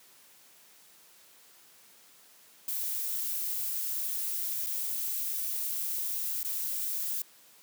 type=noise with dropouts; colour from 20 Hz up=violet; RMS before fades=-33 dBFS; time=2.68-7.22 s; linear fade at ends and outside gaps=2 ms; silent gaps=4.664-4.668 / 6.431-6.447 s; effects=white hiss -58 dBFS RMS until 7.62 s + high-pass 150 Hz 12 dB/octave